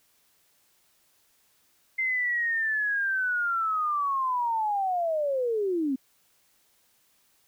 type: linear sweep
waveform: sine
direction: down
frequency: 2088 to 253.5 Hz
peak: -24 dBFS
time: 1.98-5.96 s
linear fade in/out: 10 ms
effects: white hiss -66 dBFS RMS until 7.47 s